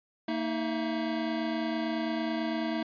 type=tone cluster; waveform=square; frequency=230 / 316.1 / 661 Hz; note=A#3 / D#4 / E5; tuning=-23 / +27 / +5 cents; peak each=-34 / -33 / -37 dBFS; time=0.28-2.83 s; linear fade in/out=5 ms; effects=resampled to 11025 Hz